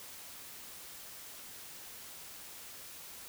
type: silence
effects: white hiss -49 dBFS RMS until 3.28 s